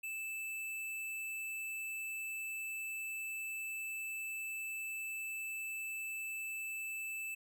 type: tone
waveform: square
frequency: 2635 Hz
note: E7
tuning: 1 cent flat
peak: -40 dBFS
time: 0.03-7.35 s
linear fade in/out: 10 ms
effects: none